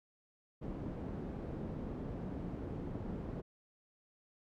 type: low-pass noise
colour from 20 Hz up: white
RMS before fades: -42 dBFS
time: 0.61-3.42 s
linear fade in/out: 20 ms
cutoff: 290 Hz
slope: 12 dB/octave
effects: none